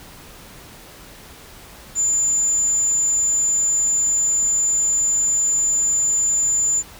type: tone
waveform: sine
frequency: 7090 Hz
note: A8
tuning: 12 cents sharp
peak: -13 dBFS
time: 1.95-6.83 s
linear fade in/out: 50 ms
effects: tanh soft clip ceiling -15 dBFS + pink hiss -42 dBFS RMS until 6.99 s